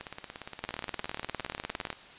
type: two click trains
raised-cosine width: 0.3 ms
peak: -16 / -23 dBFS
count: 26 / 34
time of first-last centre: 0.64-1.903 / 0.01-1.929 s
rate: 19.8 / 17.2 Hz
effects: white hiss -50 dBFS RMS until 2.18 s + resampled to 8000 Hz